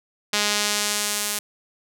sawtooth tone with band-pass filter sweep, 207.7 Hz, G#3, in tune, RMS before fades -24 dBFS, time 0.33-1.39 s, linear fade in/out 5 ms, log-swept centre 4600 to 11000 Hz, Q 0.81, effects none

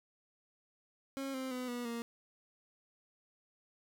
30% pulse tone with pitch steps, 271.7 / 261.7 / 252 / 242.8 / 233.8 Hz, C#4 / C4 / B3 / B3 / A#3, -35 / 0 / +35 / -29 / +5 cents, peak -35 dBFS, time 1.17-2.02 s, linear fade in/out 0 ms, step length 170 ms, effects none

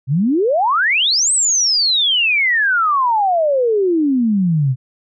sine exponential two-way sweep, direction up then down, 123.1 to 8372 to 123.1 Hz, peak -12 dBFS, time 0.07-4.76 s, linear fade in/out 50 ms, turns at 1.32 s, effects none

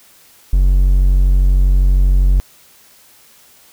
triangle tone, 46.32 Hz, F#1, 3 cents sharp, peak -6 dBFS, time 0.53-2.4 s, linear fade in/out 0 ms, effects white hiss -47 dBFS RMS until 3.72 s

